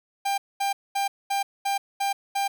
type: tone bursts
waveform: 45% pulse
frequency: 795 Hz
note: G5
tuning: 24 cents sharp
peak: -23 dBFS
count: 7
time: 0.25-2.48 s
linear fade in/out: 10 ms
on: 130 ms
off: 220 ms
effects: none